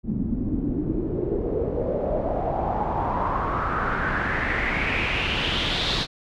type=noise with low-pass filter sweep; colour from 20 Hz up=pink; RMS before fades=-25 dBFS; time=0.03-6.07 s; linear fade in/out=50 ms; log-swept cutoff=210 to 4100 Hz; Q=4.6; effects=none